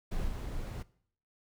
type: noise with level steps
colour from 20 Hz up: brown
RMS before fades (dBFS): -34 / -37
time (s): 0.11-0.83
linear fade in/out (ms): 10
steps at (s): 0.28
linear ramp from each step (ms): 2
effects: noise-tail reverb RT60 0.6 s tail -20 dB re dry